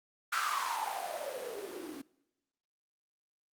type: noise with band-pass filter sweep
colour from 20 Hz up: blue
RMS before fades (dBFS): -37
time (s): 0.32-2.02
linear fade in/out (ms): 10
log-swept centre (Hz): 1400 to 280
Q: 8.6
effects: noise-tail reverb RT60 1.0 s tail -23 dB re dry + Opus 48 kbps